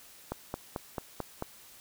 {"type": "click train", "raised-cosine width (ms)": 1, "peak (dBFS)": -19, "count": 6, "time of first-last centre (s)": [0.32, 1.424], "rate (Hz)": 4.53, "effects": ["white hiss -54 dBFS RMS until 1.8 s"]}